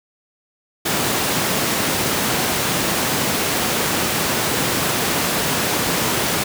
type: high-pass noise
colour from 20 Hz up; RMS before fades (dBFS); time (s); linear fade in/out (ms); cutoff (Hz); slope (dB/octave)
pink; -20; 0.85-6.44; 10; 140; 12
effects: none